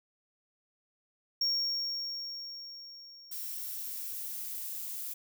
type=tone with exponential decay; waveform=triangle; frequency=5540 Hz; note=F8; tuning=15 cents flat; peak=-25 dBFS; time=1.41-4.5 s; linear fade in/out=5 ms; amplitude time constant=670 ms
type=noise; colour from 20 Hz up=violet; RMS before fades=-39 dBFS; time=3.31-5.14 s; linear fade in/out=10 ms
effects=none